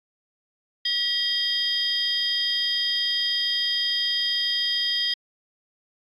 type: tone cluster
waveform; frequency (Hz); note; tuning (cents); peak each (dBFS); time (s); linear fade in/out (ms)
sine; 1932 / 3212 / 3698 / 4921; B6 / G7 / A#7 / D#8; -39 / +41 / -15 / -20; -31 / -24 / -32 / -26; 0.85-5.14; 5
effects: tanh soft clip ceiling -12 dBFS + AAC 48 kbps